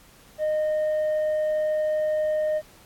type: tone with tanh clipping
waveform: triangle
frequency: 615 Hz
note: D#5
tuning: 20 cents flat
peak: -22 dBFS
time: 0.38-2.62 s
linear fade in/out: 50 ms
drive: 7 dB
effects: pink hiss -53 dBFS RMS until 2.85 s + AAC 64 kbps